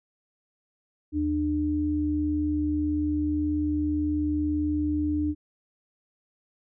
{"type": "tone pair together", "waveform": "sine", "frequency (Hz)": [79.38, 299.7], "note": ["D#2", "D4"], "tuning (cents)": [35, 35], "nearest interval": "octave + major seventh", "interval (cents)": 2300, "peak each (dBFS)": [-30, -24], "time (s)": [1.12, 5.35], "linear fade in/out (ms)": 50, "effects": []}